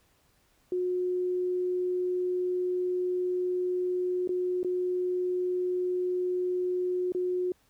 sine tone with dropouts, 362.3 Hz, F#4, 36 cents flat, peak -26 dBFS, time 0.72-7.52 s, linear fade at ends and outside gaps 2 ms, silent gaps 4.275-4.291 / 4.631-4.646 / 7.121-7.148 s, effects pink hiss -67 dBFS RMS until 7.69 s

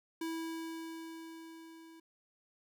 square tone with level ramp, 326.9 Hz, E4, 14 cents flat, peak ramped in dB -36 to -54 dBFS, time 0.21-2 s, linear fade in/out 5 ms, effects none

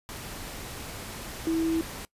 sine tone in noise, 326.3 Hz, E4, 18 cents flat, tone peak -23 dBFS, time 1.47-1.81 s, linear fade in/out 0 ms, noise pink, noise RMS -39 dBFS, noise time 0.09-2.05 s, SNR +13 dB, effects noise-tail reverb RT60 0.1 s tail -21 dB re dry + resampled to 32000 Hz

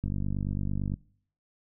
click train, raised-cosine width 5 ms, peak -19 dBFS, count 45, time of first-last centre 0.04-0.94 s, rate 48.9 Hz, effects noise-tail reverb RT60 0.6 s tail -24 dB re dry

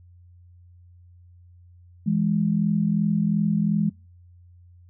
sine tone pair together, 164.81 / 207.6 Hz, E3 / G#3, 0 / 0 cents, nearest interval major third, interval 400 cents, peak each -23 / -21 dBFS, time 2.06-3.9 s, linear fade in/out 10 ms, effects noise-tail reverb RT60 0.4 s tail -26 dB re dry + added 88 Hz sine -48 dBFS peak until 4.89 s

